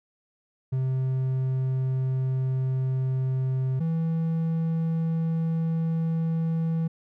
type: tone pair in turn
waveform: triangle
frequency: 130.81 / 163.34 Hz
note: C3 / E3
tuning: 0 / -16 cents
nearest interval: major third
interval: 384 cents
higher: second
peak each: -21 dBFS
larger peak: neither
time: 0.72-3.8 / 3.8-6.88 s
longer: neither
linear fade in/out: 10 ms
effects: none